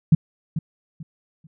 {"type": "tone with echo", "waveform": "sine", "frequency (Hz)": 159, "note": "D#3", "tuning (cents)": 38, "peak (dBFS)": -8, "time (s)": [0.12, 0.15], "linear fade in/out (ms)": 5, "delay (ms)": 440, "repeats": 3, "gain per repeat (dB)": -12, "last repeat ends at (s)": 1.47, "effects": []}